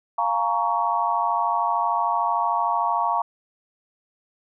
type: chord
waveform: sine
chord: Bb minor seventh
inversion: second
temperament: just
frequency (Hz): 699.2 / 839.1 / 932.3 / 1118.8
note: F5 / Ab5 / Bb5 / Db6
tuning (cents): +2 / +18 / 0 / +16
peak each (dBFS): -26 / -29 / -23 / -25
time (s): 0.18-3.22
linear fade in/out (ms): 5
effects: none